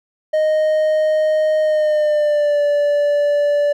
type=tone with pitch glide; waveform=triangle; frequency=620 to 581.8 Hz; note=D#5 to D5; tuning=-6 to -16 cents; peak=-11 dBFS; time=0.33-3.73 s; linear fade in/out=10 ms; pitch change=-110 cents; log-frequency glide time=1.61-2.62 s; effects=none